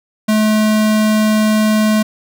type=tone; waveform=square; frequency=215.2 Hz; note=A3; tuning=38 cents flat; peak=-11 dBFS; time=0.28-2.03 s; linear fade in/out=10 ms; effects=none